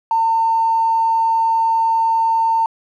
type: tone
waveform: triangle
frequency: 905 Hz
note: A5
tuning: 48 cents sharp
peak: -9 dBFS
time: 0.11-2.66 s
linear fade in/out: 2 ms
effects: tanh soft clip ceiling -11 dBFS